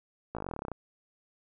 slowing click train, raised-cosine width 1 ms, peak -22 dBFS, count 16, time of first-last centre 0.35-0.717 s, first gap 17 ms, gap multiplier 1.05, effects none

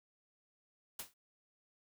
white noise with exponential decay, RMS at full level -39 dBFS, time 0.99-1.14 s, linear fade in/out 5 ms, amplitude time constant 31 ms, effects none

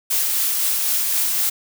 blue noise with tremolo, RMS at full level -19 dBFS, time 0.1-1.5 s, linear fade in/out 10 ms, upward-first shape sine, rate 3.9 Hz, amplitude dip 25%, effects none

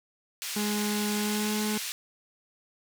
pink band-pass noise, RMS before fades -35 dBFS, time 0.42-1.92 s, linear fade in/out 0 ms, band 2500 to 14000 Hz, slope 12 dB/octave
35% pulse tone with pitch glide, 208.8 to 212.4 Hz, G#3 to G#3, +10 to +39 cents, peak -26 dBFS, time 0.56-1.78 s, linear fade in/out 5 ms, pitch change +29 cents, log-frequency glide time 1.17-1.56 s
effects none

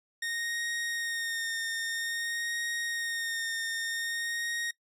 sawtooth tone with vibrato, 1848 Hz, A#6, 16 cents flat, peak -28 dBFS, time 0.22-4.71 s, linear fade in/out 5 ms, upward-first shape sine, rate 0.51 Hz, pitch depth 20 cents each way, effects noise-tail reverb RT60 0.1 s tail -20 dB re dry + low-pass 12000 Hz 12 dB/octave

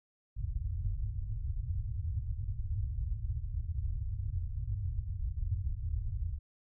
white low-pass noise, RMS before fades -35 dBFS, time 0.36-6.39 s, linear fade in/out 5 ms, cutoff 110 Hz, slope 48 dB/octave, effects none

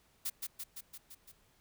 blue noise with echo, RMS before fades -36 dBFS, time 0.25-0.3 s, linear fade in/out 10 ms, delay 170 ms, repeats 6, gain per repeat -3 dB, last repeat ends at 1.32 s, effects pink hiss -69 dBFS RMS until 1.6 s

